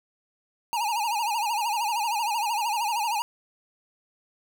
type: tone with vibrato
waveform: square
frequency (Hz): 883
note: A5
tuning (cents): +6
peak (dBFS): -25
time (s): 0.73-3.22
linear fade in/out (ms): 0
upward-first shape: sine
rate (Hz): 13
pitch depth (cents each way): 140
effects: none